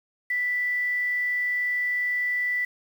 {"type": "tone with quantisation", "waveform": "sine", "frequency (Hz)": 1975.5, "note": "B6", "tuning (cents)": 0, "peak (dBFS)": -23, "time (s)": [0.3, 2.65], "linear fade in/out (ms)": 5, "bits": 8, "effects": []}